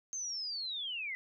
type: linear sweep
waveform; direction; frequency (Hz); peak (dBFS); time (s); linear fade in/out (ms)
sine; down; 6380 to 1975.5; -36; 0.13-1.15; 0
effects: none